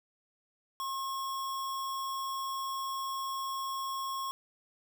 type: tone with sample-and-hold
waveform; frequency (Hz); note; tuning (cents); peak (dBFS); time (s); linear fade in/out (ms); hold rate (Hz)
sine; 1075; C6; +47; -33; 0.8-4.31; 0; 4410
effects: none